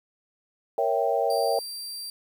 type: chord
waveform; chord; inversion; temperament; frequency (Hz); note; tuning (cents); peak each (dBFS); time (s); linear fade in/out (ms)
sine; A# diminished seventh; none; equal; 466.2 / 554.4 / 659.3 / 784; A#4 / C#5 / E5 / G5; 0 / 0 / 0 / 0; -27; 0.78-1.59; 2
type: tone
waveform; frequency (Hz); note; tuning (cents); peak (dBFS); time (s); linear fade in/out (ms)
sawtooth; 4707; D8; +3; -31; 1.3-2.1; 2
effects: 9-bit